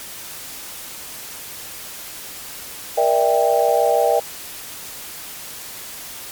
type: chord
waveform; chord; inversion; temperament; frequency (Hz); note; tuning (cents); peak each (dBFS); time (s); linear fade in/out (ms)
sine; E half-diminished seventh; second; just; 474.7 / 593.3 / 659.3 / 791.1; Bb4 / D5 / E5 / G5; +31 / +18 / 0 / +16; -19; 2.97-4.2; 10
effects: white hiss -34 dBFS RMS until 6.31 s + MP3 96 kbps